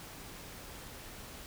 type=silence; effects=pink hiss -48 dBFS RMS until 1.46 s